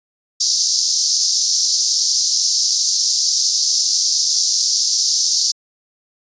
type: band-pass noise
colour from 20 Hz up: white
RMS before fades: -17 dBFS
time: 0.4-5.52 s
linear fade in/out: 10 ms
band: 4600 to 6300 Hz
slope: 48 dB/octave
effects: resampled to 16000 Hz